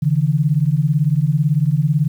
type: beating tone pair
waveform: sine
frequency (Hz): 140.7 / 158.7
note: C#3 / D#3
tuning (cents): +26 / +35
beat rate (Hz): 18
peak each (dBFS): -16 / -16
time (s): 0.02-2.08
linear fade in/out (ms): 10
effects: 8-bit